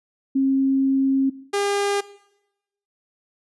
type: tone pair in turn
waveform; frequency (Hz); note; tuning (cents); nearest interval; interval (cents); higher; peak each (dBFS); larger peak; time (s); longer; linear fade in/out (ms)
sine / sawtooth; 269.1 / 403.2; C4 / G4; +49 / +49; perfect fifth; 700; second; -16; neither; 0.35-1.3 / 1.53-2.01; first; 10
effects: noise-tail reverb RT60 0.9 s tail -19 dB re dry + resampled to 24000 Hz